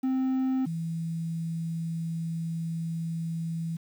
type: tone pair in turn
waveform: triangle / sine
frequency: 261.6 / 164.8 Hz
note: C4 / E3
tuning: 0 / 0 cents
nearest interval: minor sixth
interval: 800 cents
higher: first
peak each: -22 / -29 dBFS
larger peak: first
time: 0.03-0.66 / 0.66-3.77 s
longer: second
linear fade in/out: 10 ms
effects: 9-bit